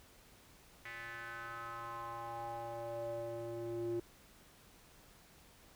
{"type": "tone with band-pass filter sweep", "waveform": "square", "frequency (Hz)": 116.54, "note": "A#2", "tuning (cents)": 0, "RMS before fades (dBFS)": -43, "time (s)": [0.85, 4], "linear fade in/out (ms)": 5, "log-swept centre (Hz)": [2000, 350], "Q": 4.3, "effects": ["pink hiss -62 dBFS RMS until 5.75 s"]}